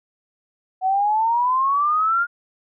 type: exponential sweep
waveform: sine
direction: up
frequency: 740 to 1428 Hz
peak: -16 dBFS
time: 0.81-2.27 s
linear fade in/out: 50 ms
effects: none